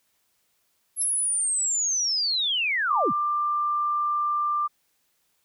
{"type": "linear sweep", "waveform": "sine", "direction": "down", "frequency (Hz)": [11240, 75.9], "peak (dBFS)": -22, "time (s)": [0.96, 3.13], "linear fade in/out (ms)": 50}
{"type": "tone with exponential decay", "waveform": "5% pulse", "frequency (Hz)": 5274, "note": "E8", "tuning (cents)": 0, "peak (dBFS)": -25, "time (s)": [1.01, 1.09], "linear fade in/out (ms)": 5, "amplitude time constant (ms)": 17}
{"type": "tone", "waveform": "sine", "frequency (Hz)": 1187, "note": "D6", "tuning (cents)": 18, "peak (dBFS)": -22, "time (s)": [2.89, 4.68], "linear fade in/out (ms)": 20}
{"effects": ["white hiss -70 dBFS RMS until 5.44 s"]}